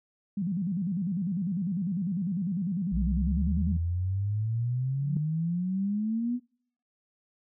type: tone with vibrato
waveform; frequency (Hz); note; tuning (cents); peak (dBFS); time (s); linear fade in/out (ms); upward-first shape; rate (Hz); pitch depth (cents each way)
sine; 184.2; F#3; -7; -27; 0.37-3.77; 5; square; 10; 160
type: exponential sweep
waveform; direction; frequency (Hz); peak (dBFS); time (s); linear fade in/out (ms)
sine; up; 57.2 to 250; -26; 2.91-6.4; 50
type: tone with exponential growth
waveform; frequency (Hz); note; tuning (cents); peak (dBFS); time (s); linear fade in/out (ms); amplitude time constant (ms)
sine; 179.6; F3; +49; -25; 4.9-5.17; 2; 57
effects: noise-tail reverb RT60 0.6 s tail -25 dB re dry